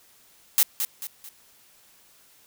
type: noise with echo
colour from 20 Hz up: blue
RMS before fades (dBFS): -18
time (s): 0.58-0.63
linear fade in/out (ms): 0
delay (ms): 220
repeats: 3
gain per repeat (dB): -8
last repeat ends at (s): 1.29
effects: white hiss -57 dBFS RMS until 2.46 s